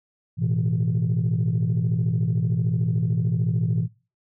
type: chord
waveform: sine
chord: A suspended second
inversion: none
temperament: equal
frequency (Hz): 110 / 123.47 / 164.81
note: A2 / B2 / E3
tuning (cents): 0 / 0 / 0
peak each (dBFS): -23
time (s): 0.37-3.88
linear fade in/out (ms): 50
effects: noise-tail reverb RT60 0.3 s tail -19 dB re dry + tanh soft clip ceiling -15 dBFS